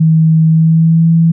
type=tone with pitch glide; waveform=sine; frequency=160 to 165.07 Hz; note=D#3 to E3; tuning=+49 to +3 cents; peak=-5 dBFS; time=0-1.32 s; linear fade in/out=10 ms; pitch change=+54 cents; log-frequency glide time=0.47-1.1 s; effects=none